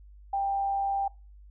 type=tone with amplitude modulation; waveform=sine; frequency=790 Hz; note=G5; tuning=13 cents sharp; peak=-24 dBFS; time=0.33-1.08 s; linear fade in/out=5 ms; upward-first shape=sine; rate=143 Hz; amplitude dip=25%; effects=noise-tail reverb RT60 0.3 s tail -24 dB re dry + added 50 Hz sine -48 dBFS peak until 1.5 s